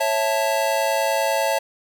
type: chord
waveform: square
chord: A major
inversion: first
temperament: just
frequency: 550 / 660 / 880 Hz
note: C#5 / E5 / A5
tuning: -14 / +2 / 0 cents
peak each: -24 dBFS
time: 0-1.59 s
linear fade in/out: 10 ms
effects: none